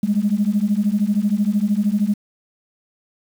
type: beating tone pair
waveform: sine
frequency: 200 / 213 Hz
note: G3 / G#3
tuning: +35 / +44 cents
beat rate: 13 Hz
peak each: -18 dBFS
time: 0.03-2.14 s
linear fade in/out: 5 ms
effects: tanh soft clip ceiling -8 dBFS + 7-bit